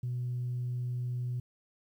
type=tone; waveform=sine; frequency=123.47 Hz; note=B2; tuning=in tune; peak=-30 dBFS; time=0.03-1.4 s; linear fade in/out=5 ms; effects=tanh soft clip ceiling -28 dBFS + 11-bit